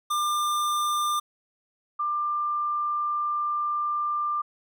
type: tone pair in turn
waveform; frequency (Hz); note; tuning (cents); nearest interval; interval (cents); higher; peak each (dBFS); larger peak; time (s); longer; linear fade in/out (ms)
square / sine; 1196 / 1190.6; D6 / D6; +31 / +23; unison; 8; first; -24 / -24; neither; 0.1-1.2 / 1.99-4.42; second; 10
effects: none